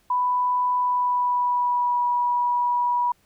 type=tone with pitch glide; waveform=sine; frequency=992 to 972.1 Hz; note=B5 to B5; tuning=+7 to -28 cents; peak=-19 dBFS; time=0.1-3.12 s; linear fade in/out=5 ms; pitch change=-35 cents; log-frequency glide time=0.76-2.03 s; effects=pink hiss -63 dBFS RMS until 3.25 s